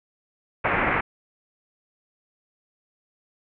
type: low-pass noise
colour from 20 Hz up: white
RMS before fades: -23 dBFS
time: 0.64-1.01 s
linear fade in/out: 10 ms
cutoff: 2300 Hz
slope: 48 dB/octave
effects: none